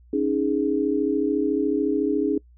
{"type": "chord", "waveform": "sine", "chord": "C# suspended second", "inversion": "none", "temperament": "equal", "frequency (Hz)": [277.2, 311.1, 415.3], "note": ["C#4", "D#4", "G#4"], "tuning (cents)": [0, 0, 0], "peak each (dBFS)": -24, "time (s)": [0.13, 2.38], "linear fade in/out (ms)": 5, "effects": ["noise-tail reverb RT60 0.1 s tail -24 dB re dry", "added 60 Hz sine -49 dBFS peak until 2.57 s"]}